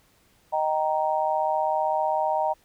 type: chord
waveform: sine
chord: Eb major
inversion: none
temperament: just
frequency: 622.3 / 777.8 / 933.4 Hz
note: Eb5 / G5 / Bb5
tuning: 0 / -14 / +2 cents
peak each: -26 dBFS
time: 0.52-2.54 s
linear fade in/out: 20 ms
effects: pink hiss -62 dBFS RMS until 2.64 s